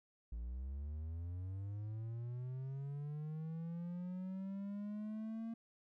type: linear sweep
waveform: triangle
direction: up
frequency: 55 to 229.2 Hz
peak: -39 dBFS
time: 0.32-5.54 s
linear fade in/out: 5 ms
effects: none